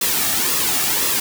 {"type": "noise with flanger", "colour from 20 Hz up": "white", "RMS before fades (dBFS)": -19, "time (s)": [0.01, 1.2], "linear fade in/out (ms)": 5, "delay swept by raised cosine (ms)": [1.3, 2.01], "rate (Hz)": 1.9, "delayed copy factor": -0.55, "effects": []}